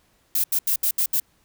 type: noise bursts at uneven times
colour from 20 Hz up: violet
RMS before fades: -21 dBFS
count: 6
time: 0.35-0.44 / 0.52-0.59 / 0.67-0.76 / 0.83-0.91 / 0.98-1.06 / 1.13-1.2 s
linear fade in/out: 5 ms
effects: pink hiss -63 dBFS RMS until 1.44 s